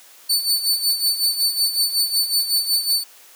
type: tone with tremolo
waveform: sawtooth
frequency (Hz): 4506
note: C#8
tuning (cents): +28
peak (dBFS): -12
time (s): 0.29-3.04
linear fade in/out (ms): 10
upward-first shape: sine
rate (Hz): 5.4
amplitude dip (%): 70
effects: white hiss -47 dBFS RMS until 3.35 s + high-pass 400 Hz 12 dB/octave